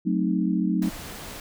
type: chord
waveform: sine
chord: F# diminished seventh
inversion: none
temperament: equal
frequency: 185 / 220 / 261.6 / 311.1 Hz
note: F#3 / A3 / C4 / Eb4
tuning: 0 / 0 / 0 / 0 cents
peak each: -24 / -27 / -29 / -27 dBFS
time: 0.05-0.9 s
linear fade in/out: 20 ms
type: noise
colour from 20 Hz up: pink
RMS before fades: -38 dBFS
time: 0.82-1.4 s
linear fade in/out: 2 ms
effects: none